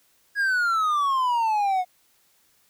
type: exponential sweep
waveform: triangle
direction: down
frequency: 1667 to 719 Hz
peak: -18 dBFS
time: 0.35-1.85 s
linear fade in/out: 50 ms
effects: white hiss -63 dBFS RMS until 2.69 s

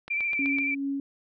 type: click train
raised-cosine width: 0.3 ms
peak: -24 dBFS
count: 5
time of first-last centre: 0.08-0.586 s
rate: 7.91 Hz
type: tone with vibrato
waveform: sine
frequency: 2349 Hz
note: D7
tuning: in tune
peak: -25 dBFS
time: 0.1-0.75 s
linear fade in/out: 10 ms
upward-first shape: square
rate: 14 Hz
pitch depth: 23 cents each way
type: tone with tremolo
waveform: sine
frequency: 277.2 Hz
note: C#4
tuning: in tune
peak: -26 dBFS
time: 0.39-1 s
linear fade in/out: 2 ms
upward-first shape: sine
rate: 2.5 Hz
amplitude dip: 50%
effects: none

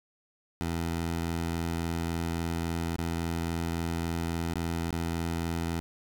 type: tone with dropouts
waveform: 15% pulse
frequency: 83.6 Hz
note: E2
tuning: 25 cents sharp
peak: -23 dBFS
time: 0.61-5.8 s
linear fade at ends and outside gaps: 0 ms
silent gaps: 2.963-2.984 / 4.537-4.556 / 4.906-4.927 s
effects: none

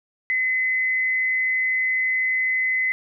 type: tone with frequency modulation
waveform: sine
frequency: 2033 Hz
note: B6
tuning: 50 cents sharp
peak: -19 dBFS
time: 0.3-2.92 s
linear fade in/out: 0 ms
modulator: 193 Hz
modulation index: 0.24
effects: none

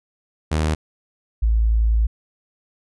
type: tone pair in turn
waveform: sawtooth / sine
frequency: 77.78 / 55.4 Hz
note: D#2 / A1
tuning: 0 / +13 cents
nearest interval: tritone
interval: 587 cents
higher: first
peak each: -14 dBFS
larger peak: neither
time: 0.51-0.75 / 1.42-2.07 s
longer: second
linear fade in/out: 10 ms
effects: resampled to 24000 Hz

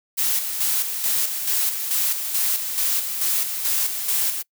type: noise with tremolo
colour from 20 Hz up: blue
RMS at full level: -21 dBFS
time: 0.17-4.43 s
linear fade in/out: 20 ms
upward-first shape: square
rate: 2.3 Hz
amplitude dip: 50%
effects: noise-tail reverb RT60 0.1 s tail -24 dB re dry

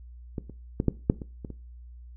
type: clicks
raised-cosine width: 3 ms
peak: -18 / -28 / -12 / -8 / -6 / -23 / -23 / -26 dBFS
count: 8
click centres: 0.382 / 0.497 / 0.801 / 0.883 / 1.099 / 1.218 / 1.448 / 1.503 s
effects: noise-tail reverb RT60 0.3 s tail -18 dB re dry + added 60 Hz sine -43 dBFS peak until 2.16 s

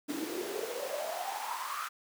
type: noise with high-pass filter sweep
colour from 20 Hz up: pink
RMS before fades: -37 dBFS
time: 0.08-1.89 s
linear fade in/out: 20 ms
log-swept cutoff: 280 to 1300 Hz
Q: 8.9
effects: none

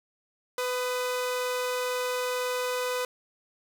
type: tone pair together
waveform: sawtooth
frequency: 500 / 1239 Hz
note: B4 / D#6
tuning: +21 / -8 cents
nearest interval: octave + major third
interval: 1571 cents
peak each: -24 / -34 dBFS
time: 0.58-3.05 s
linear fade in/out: 2 ms
effects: none

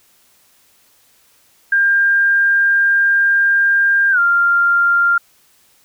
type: tone with pitch glide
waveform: sine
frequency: 1600 to 1392.9 Hz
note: G6 to F6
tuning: +35 to -5 cents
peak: -10 dBFS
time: 1.72-5.18 s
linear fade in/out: 5 ms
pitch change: -240 cents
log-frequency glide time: 4.11-4.19 s
effects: white hiss -54 dBFS RMS until 5.84 s

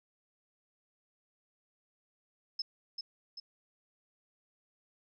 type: tone with echo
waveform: sine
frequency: 5200 Hz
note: E8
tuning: 24 cents flat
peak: -32 dBFS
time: 2.59-2.62 s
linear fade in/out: 5 ms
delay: 390 ms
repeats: 2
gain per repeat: -5 dB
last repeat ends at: 3.4 s
effects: none

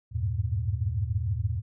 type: tone cluster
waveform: sine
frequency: 79.4 / 96.5 / 103.2 / 117.3 Hz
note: D#2 / G2 / G#2 / A#2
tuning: +36 / -27 / -10 / +11 cents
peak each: -31 dBFS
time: 0.11-1.62 s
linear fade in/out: 50 ms
effects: none

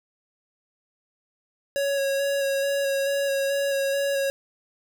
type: tone with vibrato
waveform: square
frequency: 554 Hz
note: C#5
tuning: 1 cent flat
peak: -23 dBFS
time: 1.76-4.3 s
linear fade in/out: 0 ms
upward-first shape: square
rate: 2.3 Hz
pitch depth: 14 cents each way
effects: none

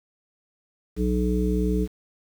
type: harmonic tone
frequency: 61.3 Hz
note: B1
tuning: 12 cents flat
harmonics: 1 / 3 / 5 / 7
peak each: -24 / -25 / -28 / -28 dBFS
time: 0.96-1.88 s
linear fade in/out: 50 ms
effects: 8-bit

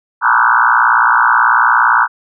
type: tone with frequency modulation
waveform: sine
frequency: 1216 Hz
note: D#6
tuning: 40 cents flat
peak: -7 dBFS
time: 0.21-2.08 s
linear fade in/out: 50 ms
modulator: 59 Hz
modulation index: 5.6
effects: none

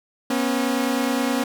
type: tone pair together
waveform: sawtooth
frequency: 242.3 / 272 Hz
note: B3 / C#4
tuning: -33 / -33 cents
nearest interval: major second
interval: 200 cents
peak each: -19 / -19 dBFS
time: 0.3-1.44 s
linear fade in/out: 5 ms
effects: none

